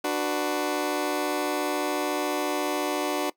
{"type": "chord", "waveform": "20% pulse", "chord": "B minor", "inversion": "first", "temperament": "just", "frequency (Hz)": [296.3, 370.4, 493.9], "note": ["D4", "F#4", "B4"], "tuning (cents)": [15, 2, 0], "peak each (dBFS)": [-23, -24, -29], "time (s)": [0.04, 3.3], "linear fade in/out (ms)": 5, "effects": ["noise-tail reverb RT60 0.1 s tail -20 dB re dry"]}